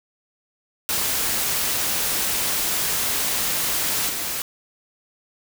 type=noise with level steps; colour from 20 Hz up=white; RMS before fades=-23 / -27 dBFS; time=0.89-4.42 s; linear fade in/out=0 ms; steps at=4.09 s; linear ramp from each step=5 ms; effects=none